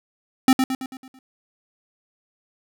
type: tone with echo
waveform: square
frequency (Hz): 261.6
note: C4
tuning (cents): 0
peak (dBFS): -11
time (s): 0.48-0.53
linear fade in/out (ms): 2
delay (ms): 110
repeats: 6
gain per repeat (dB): -6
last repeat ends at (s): 1.19
effects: none